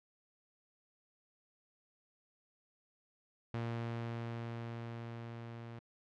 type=tone with level ramp; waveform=sawtooth; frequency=116.54 Hz; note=A#2; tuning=in tune; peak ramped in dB=-32 to -42 dBFS; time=3.54-5.79 s; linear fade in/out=0 ms; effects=low-pass 3000 Hz 12 dB/octave